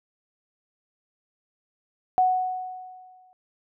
sine tone with exponential decay, 740 Hz, F#5, in tune, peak -15 dBFS, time 2.18-3.33 s, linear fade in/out 0 ms, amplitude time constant 250 ms, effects none

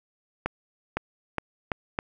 accelerating click train, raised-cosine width 0.5 ms, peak -11 dBFS, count 5, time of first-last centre 0.46-1.989 s, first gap 510 ms, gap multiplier 0.81, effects none

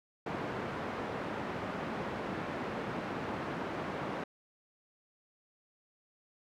pink band-pass noise, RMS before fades -38 dBFS, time 0.26-4.24 s, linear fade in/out 5 ms, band 160 to 1600 Hz, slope 12 dB/octave, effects none

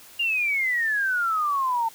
sine exponential sweep, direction down, 2836 to 890 Hz, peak -21 dBFS, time 0.19-1.89 s, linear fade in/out 10 ms, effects white hiss -48 dBFS RMS until 1.94 s

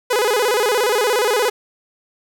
sawtooth tone with vibrato, 457 Hz, A#4, 34 cents flat, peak -11 dBFS, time 0.1-1.5 s, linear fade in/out 10 ms, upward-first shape square, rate 17 Hz, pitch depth 150 cents each way, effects none

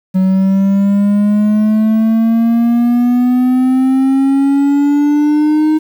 triangle exponential sweep, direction up, 186.7 to 311.8 Hz, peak -6 dBFS, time 0.14-5.79 s, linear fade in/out 20 ms, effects 7-bit

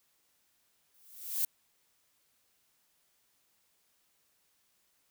violet noise with exponential growth, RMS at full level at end -28 dBFS, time 0.94-1.45 s, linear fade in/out 2 ms, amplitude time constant 110 ms, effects white hiss -73 dBFS RMS until 5.1 s

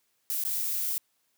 violet noise with dropouts, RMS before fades -30 dBFS, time 0.3-0.98 s, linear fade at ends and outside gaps 0 ms, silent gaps 0.438-0.45 s, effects white hiss -73 dBFS RMS until 1.37 s + high-pass 100 Hz 12 dB/octave

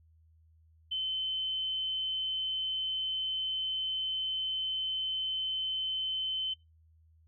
sine tone, 3064 Hz, G7, 40 cents flat, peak -31 dBFS, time 0.91-6.54 s, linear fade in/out 10 ms, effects noise-tail reverb RT60 0.2 s tail -20 dB re dry + added 80 Hz sine -60 dBFS peak until 7.27 s

